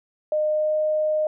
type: tone with pitch glide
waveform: sine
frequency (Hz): 611 to 615.6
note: D#5 to D#5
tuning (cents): -32 to -19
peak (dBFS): -19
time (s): 0.32-1.27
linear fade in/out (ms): 2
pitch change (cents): +13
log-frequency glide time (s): 0.48-0.76
effects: none